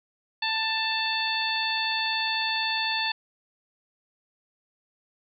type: harmonic tone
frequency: 886 Hz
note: A5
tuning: 12 cents sharp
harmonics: 1 / 2 / 3 / 4 / 5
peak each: -31 / -31 / -31 / -31 / -31 dBFS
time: 0.42-3.12 s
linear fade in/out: 5 ms
effects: none